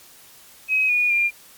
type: tone with pitch steps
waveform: sine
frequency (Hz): 2539 / 2451 / 2398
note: D#7 / D#7 / D7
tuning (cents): +34 / -27 / +36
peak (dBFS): -16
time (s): 0.68-1.31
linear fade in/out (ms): 50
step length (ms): 210
effects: white hiss -48 dBFS RMS until 1.57 s + MP3 96 kbps